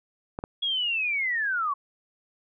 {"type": "clicks", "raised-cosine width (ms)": 1, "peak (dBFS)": -18, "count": 2, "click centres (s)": [0.389, 0.439]}
{"type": "linear sweep", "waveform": "sine", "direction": "down", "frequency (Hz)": [3354, 1086], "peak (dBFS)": -24, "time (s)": [0.62, 1.74], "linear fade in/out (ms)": 10}
{"effects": []}